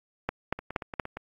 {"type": "two click trains", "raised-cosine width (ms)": 0.5, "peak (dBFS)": [-21, -12], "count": [6, 4], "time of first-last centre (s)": [[0.59, 1.17], [0.29, 0.998]], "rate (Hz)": [8.62, 4.24], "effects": ["AAC 48 kbps"]}